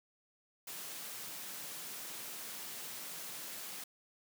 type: high-pass noise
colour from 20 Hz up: white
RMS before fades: -45 dBFS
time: 0.67-3.84 s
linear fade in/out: 5 ms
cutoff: 120 Hz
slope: 96 dB/octave
effects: none